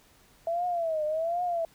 sine tone with vibrato, 659.3 Hz, E5, in tune, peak -26 dBFS, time 0.47-1.65 s, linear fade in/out 2 ms, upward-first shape triangle, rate 1.3 Hz, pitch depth 160 cents each way, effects pink hiss -60 dBFS RMS until 1.74 s

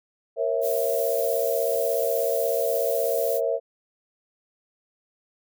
sine chord, A# diminished, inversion none, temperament equal with one note detuned, 466.2 / 542.6 / 659.3 Hz, A#4 / C#5 / E5, 0 / -37 / 0 cents, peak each -26 dBFS, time 0.36-3.6 s, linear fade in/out 50 ms
violet noise, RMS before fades -33 dBFS, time 0.61-3.41 s, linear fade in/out 50 ms
effects none

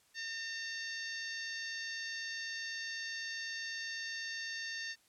harmonic tone, 908 Hz, A#5, 46 cents flat, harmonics 2 / 3 / 4 / 5 / 6 / 7, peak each -41 / -49 / -50 / -46 / -49 / -51 dBFS, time 0.14-4.96 s, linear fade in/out 50 ms, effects white hiss -69 dBFS RMS until 5.08 s + low-pass 11000 Hz 12 dB/octave

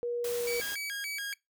sine tone, 478.9 Hz, A#4, 47 cents sharp, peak -30 dBFS, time 0.03-0.6 s, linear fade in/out 0 ms
white noise, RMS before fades -40 dBFS, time 0.24-0.75 s, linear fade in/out 5 ms
sawtooth tone with vibrato, 1930 Hz, B6, 40 cents flat, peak -31 dBFS, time 0.47-1.34 s, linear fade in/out 5 ms, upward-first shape square, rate 3.5 Hz, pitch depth 290 cents each way
effects noise-tail reverb RT60 0.2 s tail -24 dB re dry

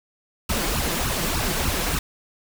pink noise with flanger, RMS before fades -24 dBFS, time 0.49-1.99 s, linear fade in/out 5 ms, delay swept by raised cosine 0.71 to 6.01 ms, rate 3.4 Hz, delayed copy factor +1, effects none

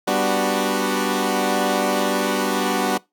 15% pulse chord, G major seventh, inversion none, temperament equal, 196 / 246.9 / 293.7 / 370 Hz, G3 / B3 / D4 / F#4, 0 / 0 / 0 / 0 cents, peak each -18 dBFS, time 0.07-2.98 s, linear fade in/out 10 ms, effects noise-tail reverb RT60 0.2 s tail -22 dB re dry

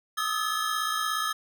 square tone cluster, 1237 / 1294 / 1719 / 3185 Hz, D#6 / E6 / A6 / G7, -10 / -32 / -41 / +27 cents, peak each -32 / -31 / -34 / -37 dBFS, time 0.17-1.33 s, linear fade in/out 10 ms, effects none

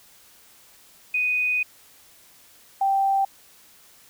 sine tone pair in turn, 2489 / 782.6 Hz, D#7 / G5, 0 / -3 cents, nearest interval octave + minor sixth, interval 2003 cents, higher first, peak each -20 / -18 dBFS, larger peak second, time 1.14-1.63 / 2.81-3.25 s, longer first, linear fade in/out 5 ms, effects white hiss -53 dBFS RMS until 4.09 s

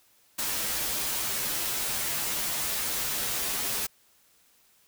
white noise with comb filter, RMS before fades -30 dBFS, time 0.38-3.87 s, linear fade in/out 10 ms, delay 11 ms, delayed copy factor -1, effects white hiss -63 dBFS RMS until 4.87 s

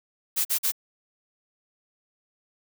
blue noise bursts, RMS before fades -24 dBFS, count 3, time 0.36-0.721 s, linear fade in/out 20 ms, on 91 ms, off 44 ms, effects none

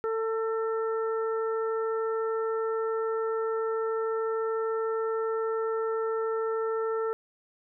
harmonic tone with a mistuned harmonic, 446.6 Hz, A4, 26 cents sharp, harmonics 1 / 2 / 3 / 4, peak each -27 / -40 / -35 / -47 dBFS, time 0.04-7.13 s, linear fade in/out 0 ms, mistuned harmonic 4, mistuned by +18 cents, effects none

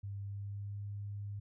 sine tone with pitch glide, 99.9 to 101.7 Hz, G2 to G#2, +33 to -36 cents, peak -39 dBFS, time 0.03-1.4 s, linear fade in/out 10 ms, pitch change +31 cents, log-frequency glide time 0.2-0.84 s, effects none

